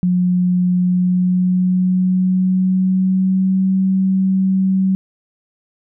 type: tone with pitch glide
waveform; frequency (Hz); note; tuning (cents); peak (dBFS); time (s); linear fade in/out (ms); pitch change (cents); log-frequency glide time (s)
sine; 180 to 190.04; F#3 to F#3; -47 to +47; -12; 0.03-4.95; 0; +94; 0.76-3.76
effects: none